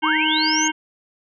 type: harmonic tone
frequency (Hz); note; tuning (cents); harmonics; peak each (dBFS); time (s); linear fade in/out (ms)
311.5; D#4; +2; 1 / 3 / 5 / 7 / 9 / 10; -23 / -24 / -25 / -26 / -29 / -29; 0.02-0.72; 20
type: linear sweep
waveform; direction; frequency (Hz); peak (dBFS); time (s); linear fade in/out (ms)
sine; up; 830.6 to 6645; -20; 0.03-0.68; 5
effects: none